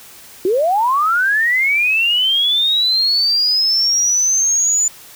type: linear sweep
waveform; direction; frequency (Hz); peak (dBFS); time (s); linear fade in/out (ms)
sine; up; 345.7 to 7040; -12; 0.45-4.88; 2
effects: white hiss -40 dBFS RMS until 5.15 s